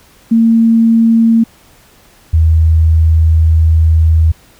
sine tone pair in turn, 227.7 / 80.36 Hz, A#3 / E2, -40 / -44 cents, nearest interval octave + tritone, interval 1804 cents, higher first, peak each -5 dBFS, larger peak neither, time 0.31-1.44 / 2.33-4.32 s, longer second, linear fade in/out 10 ms, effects pink hiss -45 dBFS RMS until 4.59 s

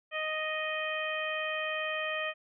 harmonic tone, 622.3 Hz, D#5, in tune, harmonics 1 / 2 / 3 / 4 / 5, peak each -36 / -39 / -36 / -37 / -41 dBFS, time 0.11-2.34 s, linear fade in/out 50 ms, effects none

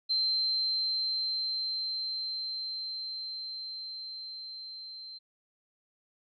sine tone with level ramp, 4119 Hz, C8, 28 cents flat, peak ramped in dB -25 to -42 dBFS, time 0.09-5.19 s, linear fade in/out 20 ms, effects none

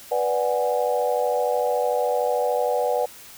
sine chord, G# half-diminished seventh, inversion first, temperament equal, 493.9 / 587.3 / 740 / 830.6 Hz, B4 / D5 / F#5 / G#5, 0 / 0 / 0 / 0 cents, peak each -23 / -25 / -26 / -29 dBFS, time 0.11-3.06 s, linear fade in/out 10 ms, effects white hiss -44 dBFS RMS until 3.37 s

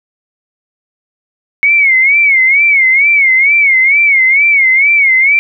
sine tone with vibrato, 2195 Hz, C#7, 18 cents flat, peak -5 dBFS, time 1.63-5.39 s, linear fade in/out 0 ms, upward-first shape sine, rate 2.2 Hz, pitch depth 120 cents each way, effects none

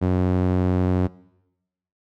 sawtooth tone with band-pass filter, 91.3 Hz, F#2, 23 cents flat, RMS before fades -20 dBFS, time 0.01-1.08 s, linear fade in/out 20 ms, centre 250 Hz, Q 0.65, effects noise-tail reverb RT60 0.9 s tail -21 dB re dry

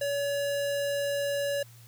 square tone, 567 Hz, C#5, 39 cents sharp, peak -28 dBFS, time 0.01-1.63 s, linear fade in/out 5 ms, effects added 117 Hz sine -50 dBFS peak until 1.87 s + white hiss -57 dBFS RMS until 1.87 s

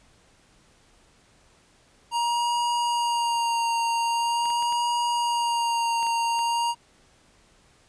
square tone with vibrato, 940 Hz, A#5, 14 cents sharp, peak -23 dBFS, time 2.11-6.75 s, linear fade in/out 50 ms, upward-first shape sine, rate 0.44 Hz, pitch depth 23 cents each way
clicks, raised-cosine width 0.3 ms, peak -26 dBFS, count 7, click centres 4.456 / 4.503 / 4.625 / 4.725 / 6.028 / 6.067 / 6.391 s
effects pink hiss -59 dBFS RMS until 7.88 s + resampled to 22050 Hz

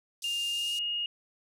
white band-pass noise, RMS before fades -43 dBFS, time 0.22-0.79 s, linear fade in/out 2 ms, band 4300 to 9200 Hz, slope 24 dB/octave
sine tone with pitch glide, 2809 to 2858 Hz, F7 to F7, +9 to +39 cents, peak -29 dBFS, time 0.24-1.06 s, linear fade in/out 2 ms, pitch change +30 cents, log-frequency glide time 0.49-0.8 s
effects none

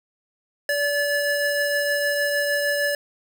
square tone pair together, 577.5 / 1726 Hz, D5 / A6, -29 / -34 cents, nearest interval octave + perfect fifth, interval 1895 cents, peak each -24 dBFS, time 0.69-2.95 s, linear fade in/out 2 ms, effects none

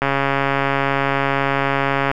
click train, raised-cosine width 0.5 ms, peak -3 dBFS, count 290, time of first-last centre 0.02-2.114 s, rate 138 Hz, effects none

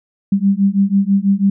sine beating tone pair, 194.5 / 200.6 Hz, G3 / G3, -13 / +40 cents, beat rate 6.1 Hz, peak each -14 dBFS, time 0.32-1.5 s, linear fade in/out 5 ms, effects none

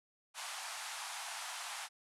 pink band-pass noise, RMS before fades -44 dBFS, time 0.34-1.89 s, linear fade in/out 50 ms, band 720 to 11000 Hz, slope 48 dB/octave, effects none

